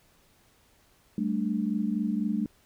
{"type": "chord", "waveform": "sine", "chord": "G suspended second", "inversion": "none", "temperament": "equal", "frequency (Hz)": [196, 220, 293.7], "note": ["G3", "A3", "D4"], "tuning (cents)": [0, 0, 0], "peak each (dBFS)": [-30, -28, -33], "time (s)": [1.18, 2.46], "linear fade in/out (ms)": 2, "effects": ["pink hiss -63 dBFS RMS until 2.65 s"]}